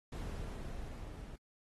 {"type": "noise with level ramp", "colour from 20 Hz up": "brown", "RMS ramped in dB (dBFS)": [-40, -48], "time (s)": [0.12, 1.36], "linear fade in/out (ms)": 5, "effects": ["AAC 32 kbps"]}